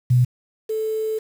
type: tone pair in turn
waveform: sine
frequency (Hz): 124.2 / 437.3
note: B2 / A4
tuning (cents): +10 / -11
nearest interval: octave + minor seventh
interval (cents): 2179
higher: second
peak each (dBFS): -12 / -21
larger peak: first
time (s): 0.1-0.25 / 0.69-1.19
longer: second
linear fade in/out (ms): 10
effects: 7-bit